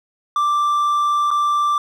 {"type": "tone with dropouts", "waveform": "triangle", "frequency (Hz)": 1176, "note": "D6", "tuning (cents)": 2, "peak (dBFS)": -13, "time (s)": [0.36, 1.78], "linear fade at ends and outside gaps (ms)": 2, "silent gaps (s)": [1.306, 1.312], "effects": []}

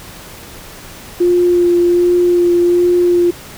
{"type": "tone with vibrato", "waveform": "sine", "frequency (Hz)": 351.1, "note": "F4", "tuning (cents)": 9, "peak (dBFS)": -8, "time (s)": [1.2, 3.31], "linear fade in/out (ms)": 10, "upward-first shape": "sine", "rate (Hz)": 1.3, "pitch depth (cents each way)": 13, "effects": ["pink hiss -34 dBFS RMS until 3.57 s"]}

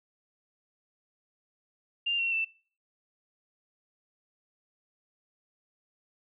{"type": "tone with pitch steps", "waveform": "sine", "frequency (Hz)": [2794, 2729, 2665], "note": ["F7", "F7", "E7"], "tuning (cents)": [0, -41, 18], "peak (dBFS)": -26, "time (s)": [2.06, 2.45], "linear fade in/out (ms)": 10, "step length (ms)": 130, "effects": ["noise-tail reverb RT60 0.5 s tail -26 dB re dry"]}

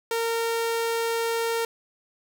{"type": "tone", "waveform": "sawtooth", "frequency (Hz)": 459.7, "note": "A#4", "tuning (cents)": -24, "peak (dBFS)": -20, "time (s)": [0.11, 1.65], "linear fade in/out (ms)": 2, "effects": []}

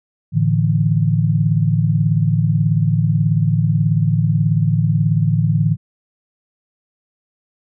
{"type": "chord", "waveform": "sine", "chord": "A suspended fourth", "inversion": "none", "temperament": "just", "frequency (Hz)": [110, 146.67, 165], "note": ["A2", "D3", "E3"], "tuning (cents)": [0, -2, 2], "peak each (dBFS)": -17, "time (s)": [0.32, 5.77], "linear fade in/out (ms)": 50, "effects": []}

